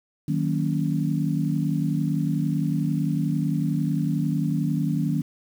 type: chord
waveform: sine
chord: D# minor seventh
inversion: none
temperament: just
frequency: 155.56 / 186.68 / 233.3 / 280 Hz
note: D#3 / F#3 / A#3 / C#4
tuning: 0 / +16 / +2 / +18 cents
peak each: -24 / -28 / -29 / -28 dBFS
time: 0.28-5.22 s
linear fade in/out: 5 ms
effects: 8-bit